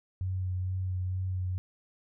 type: tone with vibrato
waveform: sine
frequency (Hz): 92.5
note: F#2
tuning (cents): 0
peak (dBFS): -29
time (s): 0.21-1.58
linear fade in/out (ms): 0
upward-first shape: sine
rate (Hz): 2.2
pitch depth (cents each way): 18
effects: none